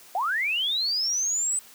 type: linear sweep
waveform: sine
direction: up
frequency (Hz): 683 to 8150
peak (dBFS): -23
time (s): 0.15-1.59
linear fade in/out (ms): 2
effects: white hiss -50 dBFS RMS until 1.74 s + high-pass 150 Hz 12 dB/octave